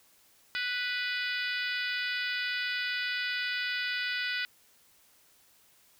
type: harmonic tone with a mistuned harmonic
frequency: 493.9 Hz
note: B4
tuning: in tune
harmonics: 3 / 4 / 5 / 6 / 7 / 8 / 9 / 10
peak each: -34 / -36 / -38 / -40 / -41 / -42 / -43 / -44 dBFS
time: 0.55-4.45 s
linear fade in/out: 0 ms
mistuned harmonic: 9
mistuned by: +17 cents
effects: white hiss -63 dBFS RMS until 5.99 s